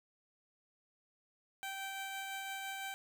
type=tone with tremolo; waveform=15% pulse; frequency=778 Hz; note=G5; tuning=13 cents flat; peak=-33 dBFS; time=1.63-2.94 s; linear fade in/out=0 ms; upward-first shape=triangle; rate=5.9 Hz; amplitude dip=25%; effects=none